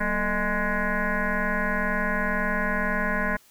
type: tone with frequency modulation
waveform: sine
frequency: 827 Hz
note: G#5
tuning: 8 cents flat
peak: -22 dBFS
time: 0-3.37 s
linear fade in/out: 10 ms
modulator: 212 Hz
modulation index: 5.1
effects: white hiss -57 dBFS RMS until 3.5 s